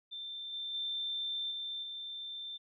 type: tone with level steps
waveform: sine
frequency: 3566 Hz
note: A7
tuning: 22 cents sharp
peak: -40 / -37 / -34 / -37 / -40 dBFS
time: 0.11-2.58 s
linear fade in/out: 20 ms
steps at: 0.52 / 0.73 / 1.5 / 1.82 s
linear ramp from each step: 20 ms
effects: none